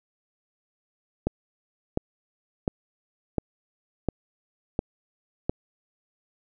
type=click train; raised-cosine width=2 ms; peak=-10 dBFS; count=7; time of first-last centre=1.27-5.495 s; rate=1.42 Hz; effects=none